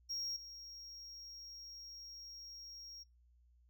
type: tone with level steps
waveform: triangle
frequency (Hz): 5588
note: F8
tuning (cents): 0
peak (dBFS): -37 / -48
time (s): 0.09-3.04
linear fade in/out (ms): 20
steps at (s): 0.36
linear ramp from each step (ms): 5
effects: noise-tail reverb RT60 0.2 s tail -25 dB re dry + added 60 Hz sine -65 dBFS peak until 3.69 s